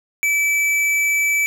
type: tone with hard clipping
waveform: triangle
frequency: 2308 Hz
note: D7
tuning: 31 cents flat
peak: -17 dBFS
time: 0.23-1.46 s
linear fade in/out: 0 ms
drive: 17 dB
effects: none